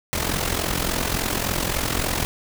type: noise with amplitude modulation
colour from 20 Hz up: pink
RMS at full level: -21 dBFS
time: 0.13-2.25 s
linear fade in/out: 0 ms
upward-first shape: sine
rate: 43.5 Hz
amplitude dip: 70%
effects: none